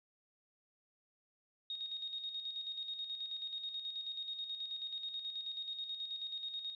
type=tone with tremolo; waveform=sine; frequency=3729 Hz; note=A#7; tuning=in tune; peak=-38 dBFS; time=1.7-6.75 s; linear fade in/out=2 ms; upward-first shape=square; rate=9.3 Hz; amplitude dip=50%; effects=resampled to 11025 Hz + 13-bit